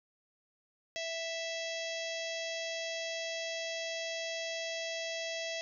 harmonic tone, 659.3 Hz, E5, in tune, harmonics 1 / 3 / 4 / 5 / 6 / 7 / 8 / 9 / 10, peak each -39 / -43 / -44 / -44 / -49 / -49 / -47 / -50 / -50 dBFS, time 0.96-5.61 s, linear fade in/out 0 ms, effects none

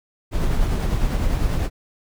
brown noise with tremolo, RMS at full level -18 dBFS, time 0.31-1.7 s, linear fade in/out 50 ms, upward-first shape triangle, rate 10 Hz, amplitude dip 40%, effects none

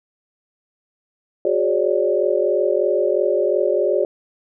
sine tone cluster, 366.2 / 411.5 / 549 / 592 Hz, F#4 / G#4 / C#5 / D5, -18 / -16 / -17 / +14 cents, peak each -21 dBFS, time 1.45-4.05 s, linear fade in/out 2 ms, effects none

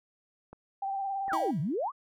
clicks, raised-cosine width 1 ms, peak -32 dBFS, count 3, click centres 0.53 / 1.281 / 1.321 s
sine tone with vibrato, 784 Hz, G5, in tune, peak -30 dBFS, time 0.82-1.51 s, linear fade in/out 5 ms, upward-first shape sine, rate 18 Hz, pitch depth 29 cents each way
sine exponential two-way sweep, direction down then up, 1995 to 133 to 1248 Hz, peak -28 dBFS, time 1.28-1.92 s, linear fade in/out 50 ms, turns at 1.6 s
25% pulse tone with exponential decay, 323.5 Hz, E4, 32 cents flat, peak -28 dBFS, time 1.33-1.76 s, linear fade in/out 1 ms, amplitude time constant 92 ms
effects none

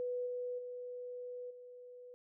sine tone with level steps, 493.9 Hz, B4, in tune, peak -35 / -37 / -42 / -50 dBFS, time 0-2.14 s, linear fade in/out 0 ms, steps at 0.26 / 0.58 / 1.5 s, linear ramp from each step 10 ms, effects none

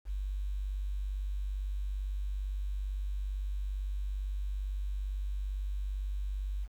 sine tone with quantisation, 48.86 Hz, G1, 5 cents flat, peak -32 dBFS, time 0.05-6.68 s, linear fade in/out 50 ms, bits 10, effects none

